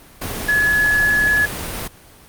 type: tone in noise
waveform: sine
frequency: 1699 Hz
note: G#6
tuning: 39 cents sharp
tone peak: -13 dBFS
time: 0.48-1.46 s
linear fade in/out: 10 ms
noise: pink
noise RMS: -26 dBFS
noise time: 0.21-1.88 s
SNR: +10 dB
effects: pink hiss -45 dBFS RMS until 2.28 s + Opus 32 kbps